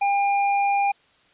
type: tone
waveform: square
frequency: 802 Hz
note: G5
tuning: 39 cents sharp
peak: -19 dBFS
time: 0.01-0.92 s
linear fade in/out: 10 ms
effects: white hiss -59 dBFS RMS until 1.33 s + resampled to 8000 Hz